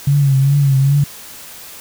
sine tone with vibrato, 138.59 Hz, C#3, in tune, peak -9 dBFS, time 0.07-1.04 s, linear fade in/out 5 ms, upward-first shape triangle, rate 2.5 Hz, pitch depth 75 cents each way, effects white hiss -35 dBFS RMS until 1.8 s

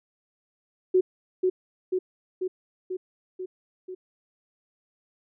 sine tone with echo, 370 Hz, F#4, in tune, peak -16 dBFS, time 0.94-1.01 s, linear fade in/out 10 ms, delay 490 ms, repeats 6, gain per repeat -3 dB, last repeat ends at 3.95 s, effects none

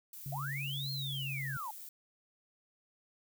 violet noise, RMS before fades -48 dBFS, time 0.13-1.89 s, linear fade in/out 2 ms
sine tone with pitch glide, 138.59 to 136.45 Hz, C#3 to C#3, 0 to -27 cents, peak -38 dBFS, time 0.26-1.57 s, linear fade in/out 2 ms, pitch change -27 cents, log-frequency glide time 0.68-1.2 s
sine linear two-way sweep, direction up then down, 622.3 to 4280 to 810 Hz, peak -38 dBFS, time 0.32-1.71 s, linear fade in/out 5 ms, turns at 0.91 s
effects none

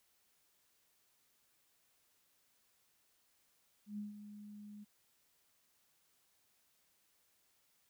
sine tone with ADSR envelope, 207.7 Hz, G#3, in tune, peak -39 dBFS, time 3.86-4.85 s, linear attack 120 ms, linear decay 150 ms, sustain -10 dB, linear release 22 ms, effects white hiss -75 dBFS RMS until 7.89 s

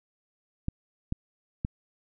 clicks, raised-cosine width 5 ms, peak -16 dBFS, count 3, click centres 0.684 / 1.124 / 1.649 s, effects none

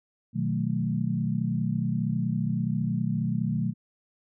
sine chord, B dominant seventh, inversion none, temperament equal, 123.47 / 155.56 / 185 / 220 Hz, B2 / D#3 / F#3 / A3, 0 / 0 / 0 / 0 cents, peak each -30 dBFS, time 0.33-3.74 s, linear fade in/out 50 ms, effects none

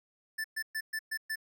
square tone bursts, 1760 Hz, A6, in tune, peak -33 dBFS, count 6, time 0.38-1.358 s, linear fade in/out 10 ms, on 63 ms, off 120 ms, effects none

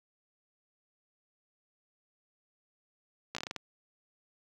slowing click train, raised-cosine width 0.2 ms, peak -19 dBFS, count 8, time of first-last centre 3.35-3.563 s, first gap 15 ms, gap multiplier 1.23, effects high-pass 80 Hz 12 dB/octave + 9-bit

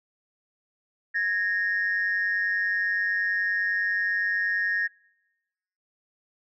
sine tone pair together, 1661.2 / 1850.8 Hz, G#6 / A#6, 0 / -13 cents, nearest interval major second, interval 187 cents, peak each -26 / -24 dBFS, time 1.14-4.88 s, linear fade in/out 20 ms, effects noise-tail reverb RT60 1.0 s tail -26 dB re dry + tanh soft clip ceiling -17 dBFS

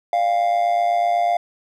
triangle tone with amplitude modulation, 698.5 Hz, F5, in tune, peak -11 dBFS, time 0.13-1.37 s, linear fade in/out 2 ms, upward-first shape sine, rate 108 Hz, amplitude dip 65%, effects none

